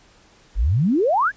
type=exponential sweep; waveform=sine; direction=up; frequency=42.37 to 1766 Hz; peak=-15 dBFS; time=0.55-1.32 s; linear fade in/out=50 ms; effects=pink hiss -53 dBFS RMS until 1.36 s + resampled to 16000 Hz